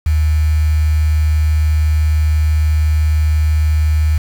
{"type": "tone with quantisation", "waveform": "sine", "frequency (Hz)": 77, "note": "D#2", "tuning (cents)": -17, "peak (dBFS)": -10, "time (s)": [0.06, 4.18], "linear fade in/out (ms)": 5, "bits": 5, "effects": []}